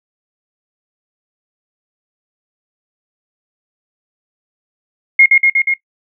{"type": "tone with echo", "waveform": "sine", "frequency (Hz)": 2146, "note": "C7", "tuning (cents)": 43, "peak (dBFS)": -3, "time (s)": [5.19, 5.26], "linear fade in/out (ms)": 5, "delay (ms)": 120, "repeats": 4, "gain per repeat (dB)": -2, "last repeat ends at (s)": 5.74, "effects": ["noise-tail reverb RT60 0.1 s tail -18 dB re dry"]}